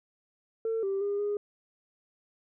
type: tone with pitch steps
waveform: sine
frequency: 450 / 391 / 405 / 411.7 Hz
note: A4 / G4 / G#4 / G#4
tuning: +39 / -4 / -43 / -15 cents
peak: -26 dBFS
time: 0.65-1.37 s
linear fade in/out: 2 ms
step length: 180 ms
effects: tanh soft clip ceiling -24 dBFS